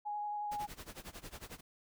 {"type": "tone with vibrato", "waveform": "sine", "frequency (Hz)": 832, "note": "G#5", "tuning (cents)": 3, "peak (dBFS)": -36, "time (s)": [0.05, 0.67], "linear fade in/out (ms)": 20, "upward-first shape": "square", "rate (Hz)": 11, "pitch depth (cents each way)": 9}
{"type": "noise with tremolo", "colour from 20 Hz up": "pink", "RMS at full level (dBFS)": -46, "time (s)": [0.51, 1.61], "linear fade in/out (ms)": 10, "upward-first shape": "sine", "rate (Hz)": 11, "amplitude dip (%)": 90}
{"effects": []}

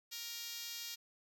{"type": "tone with high-pass filter", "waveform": "5% pulse", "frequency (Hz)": 468.3, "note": "A#4", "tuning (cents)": 8, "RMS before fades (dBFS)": -45, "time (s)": [0.11, 0.96], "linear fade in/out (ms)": 20, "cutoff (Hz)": 3400, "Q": 0.61, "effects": []}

